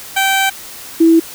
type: tone pair in turn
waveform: 15% pulse / sine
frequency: 776 / 328.5 Hz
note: G5 / E4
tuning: -18 / -6 cents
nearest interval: octave + minor third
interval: 1488 cents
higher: first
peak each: -5 dBFS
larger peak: neither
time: 0.16-0.5 / 1-1.2 s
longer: first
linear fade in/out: 10 ms
effects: white hiss -32 dBFS RMS until 1.34 s

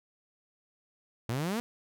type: exponential sweep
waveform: sawtooth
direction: up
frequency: 110 to 246.9 Hz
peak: -26 dBFS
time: 1.29-1.6 s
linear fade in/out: 0 ms
effects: none

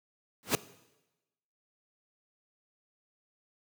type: noise with exponential growth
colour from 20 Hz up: pink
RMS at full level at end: -21 dBFS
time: 0.43-0.55 s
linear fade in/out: 0 ms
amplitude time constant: 24 ms
effects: noise-tail reverb RT60 1.0 s tail -18 dB re dry + high-pass 150 Hz 12 dB/octave

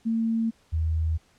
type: tone pair in turn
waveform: sine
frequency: 226.3 / 80.19 Hz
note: A3 / E2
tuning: +49 / -47 cents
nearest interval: octave + tritone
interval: 1796 cents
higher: first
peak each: -22 dBFS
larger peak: neither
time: 0.05-0.51 / 0.72-1.18 s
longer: neither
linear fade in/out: 20 ms
effects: pink hiss -62 dBFS RMS until 1.38 s + low-pass 9000 Hz 12 dB/octave

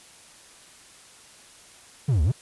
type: exponential two-way sweep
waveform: triangle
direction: down then up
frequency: 155.1 to 69 to 146.8 Hz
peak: -16 dBFS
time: 2.08-2.32 s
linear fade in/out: 10 ms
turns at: 2.23 s
effects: white hiss -50 dBFS RMS until 2.41 s + resampled to 24000 Hz

